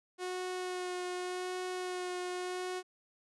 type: tone with vibrato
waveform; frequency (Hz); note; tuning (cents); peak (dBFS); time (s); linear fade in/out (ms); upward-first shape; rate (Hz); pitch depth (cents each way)
sawtooth; 363.7; F#4; -30; -32; 0.18-2.83; 50; sine; 0.86; 14
effects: resampled to 24000 Hz